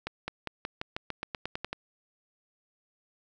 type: accelerating click train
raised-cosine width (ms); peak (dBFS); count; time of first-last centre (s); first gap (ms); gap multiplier
0.3; -17; 13; 0.07-1.73; 210; 0.92
effects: none